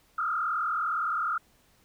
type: tone with frequency modulation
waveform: sine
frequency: 1318.5 Hz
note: E6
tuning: in tune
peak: -26 dBFS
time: 0.18-1.38 s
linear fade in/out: 5 ms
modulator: 39.3 Hz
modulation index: 2.5
effects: pink hiss -64 dBFS RMS until 1.84 s